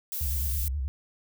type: noise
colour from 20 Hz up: violet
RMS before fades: -33 dBFS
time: 0.12-0.68 s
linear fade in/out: 0 ms
type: tone with vibrato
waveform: sine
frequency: 69.3 Hz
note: C#2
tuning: in tune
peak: -27 dBFS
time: 0.21-0.88 s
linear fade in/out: 0 ms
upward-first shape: square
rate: 9.4 Hz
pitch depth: 130 cents each way
effects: none